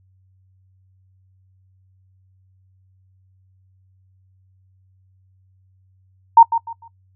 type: tone with echo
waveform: sine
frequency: 920 Hz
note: A#5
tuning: 23 cents flat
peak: -3 dBFS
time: 6.37-6.43 s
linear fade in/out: 5 ms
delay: 150 ms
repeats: 3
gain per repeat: -12 dB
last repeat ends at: 6.88 s
effects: noise-tail reverb RT60 0.1 s tail -23 dB re dry + added 94 Hz sine -54 dBFS peak until 7.15 s